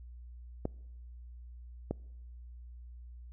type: clicks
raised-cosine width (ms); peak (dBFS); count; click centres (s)
2; -19; 2; 0.654 / 1.91
effects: noise-tail reverb RT60 1.0 s tail -26 dB re dry + added 60 Hz sine -46 dBFS peak until 3.32 s